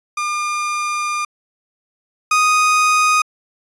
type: tone pair in turn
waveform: 30% pulse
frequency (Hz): 1205 / 1243.9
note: D6 / D#6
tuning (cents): +44 / -1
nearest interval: minor second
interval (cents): 55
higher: second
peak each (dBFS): -16 / -9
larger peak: second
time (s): 0.17-1.25 / 2.31-3.22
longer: first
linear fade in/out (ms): 5
effects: resampled to 22050 Hz